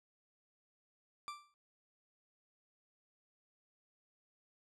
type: tone with exponential decay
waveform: 40% pulse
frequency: 1174.7 Hz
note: D6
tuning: in tune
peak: -38 dBFS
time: 1.28-1.54 s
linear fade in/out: 0 ms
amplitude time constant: 56 ms
effects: low-pass 8000 Hz 12 dB/octave